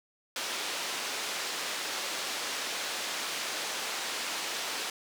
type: band-pass noise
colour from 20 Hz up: white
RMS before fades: -35 dBFS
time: 0.36-4.9 s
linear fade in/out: 2 ms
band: 330 to 5300 Hz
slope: 12 dB/octave
effects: none